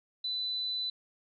sine tone, 3996 Hz, B7, 20 cents sharp, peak -31 dBFS, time 0.24-0.9 s, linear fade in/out 5 ms, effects none

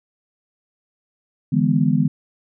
sine chord, E dominant seventh, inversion third, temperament just, 148.33 / 164.81 / 206 / 247.2 Hz, D3 / E3 / G#3 / B3, +18 / 0 / -14 / +2 cents, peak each -20 dBFS, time 1.52-2.08 s, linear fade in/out 10 ms, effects none

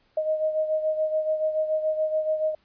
sine beating tone pair, 622.3 / 629.3 Hz, D#5 / D#5, 0 / +19 cents, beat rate 7 Hz, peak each -23 / -30 dBFS, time 0.17-2.55 s, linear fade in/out 5 ms, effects pink hiss -65 dBFS RMS until 2.64 s + resampled to 11025 Hz

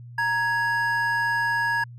triangle tone pair together, 931 / 1667 Hz, A#5 / G#6, -2 / +6 cents, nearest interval minor seventh, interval 1008 cents, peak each -24 / -21 dBFS, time 0.18-1.84 s, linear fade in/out 5 ms, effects added 120 Hz sine -39 dBFS peak until 1.98 s

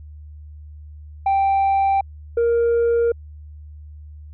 sine tone pair in turn, 784 / 468.1 Hz, G5 / A#4, 0 / +7 cents, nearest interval major sixth, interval 893 cents, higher first, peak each -12 dBFS, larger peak neither, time 1.26-2.01 / 2.37-3.12 s, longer neither, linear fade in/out 5 ms, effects tanh soft clip ceiling -14 dBFS + added 75 Hz sine -36 dBFS peak until 4.33 s

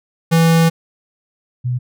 square / sine tone pair in turn, 164.81 / 124.11 Hz, E3 / B2, 0 / +9 cents, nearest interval perfect fourth, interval 491 cents, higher first, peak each -10 / -16 dBFS, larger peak first, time 0.31-0.7 / 1.64-1.79 s, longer first, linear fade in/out 20 ms, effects none

